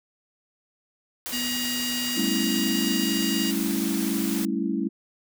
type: noise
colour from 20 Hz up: white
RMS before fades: -33 dBFS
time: 1.26-4.45 s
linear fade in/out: 0 ms
type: harmonic tone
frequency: 950 Hz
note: A#5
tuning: 33 cents sharp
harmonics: 2 / 3 / 4 / 5 / 6 / 7 / 8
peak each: -37 / -31 / -39 / -34 / -41 / -41 / -38 dBFS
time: 1.32-3.52 s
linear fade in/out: 20 ms
type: tone with pitch glide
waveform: sine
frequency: 246.3 to 244.5 Hz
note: B3 to B3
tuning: -5 to -17 cents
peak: -31 dBFS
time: 1.32-3.07 s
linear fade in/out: 20 ms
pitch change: -12 cents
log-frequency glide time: 2.09-2.83 s
type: chord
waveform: sine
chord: A dominant seventh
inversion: third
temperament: equal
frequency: 196 / 220 / 277.2 / 329.6 Hz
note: G3 / A3 / C#4 / E4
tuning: 0 / 0 / 0 / 0 cents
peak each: -29 dBFS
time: 2.16-4.89 s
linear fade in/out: 20 ms
effects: none